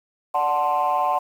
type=chord; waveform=sine; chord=D dominant seventh; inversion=none; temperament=equal; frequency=587.3 / 740 / 880 / 1046.5 Hz; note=D5 / F#5 / A5 / C6; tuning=0 / 0 / 0 / 0 cents; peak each=-27 / -21 / -23 / -22 dBFS; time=0.34-1.19 s; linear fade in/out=10 ms; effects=tanh soft clip ceiling -13 dBFS + 8-bit